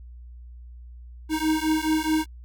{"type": "beating tone pair", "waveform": "square", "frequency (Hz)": [311.1, 315.8], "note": ["D#4", "D#4"], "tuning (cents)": [0, 26], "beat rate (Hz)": 4.7, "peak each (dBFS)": -25, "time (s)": [1.29, 2.26], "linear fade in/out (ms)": 50, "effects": ["added 60 Hz sine -40 dBFS peak until 2.44 s"]}